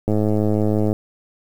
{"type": "click train", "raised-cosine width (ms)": 2, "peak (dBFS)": -7, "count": 91, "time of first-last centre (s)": [0.08, 0.929], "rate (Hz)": 106, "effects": ["7-bit"]}